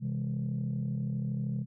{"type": "chord", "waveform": "sine", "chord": "C augmented", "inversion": "none", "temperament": "just", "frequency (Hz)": [130.81, 163.52, 204.4], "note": ["C3", "E3", "G#3"], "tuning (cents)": [0, -14, -27], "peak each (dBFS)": [-31, -36, -34], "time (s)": [0, 1.66], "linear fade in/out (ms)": 50, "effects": ["tanh soft clip ceiling -25 dBFS"]}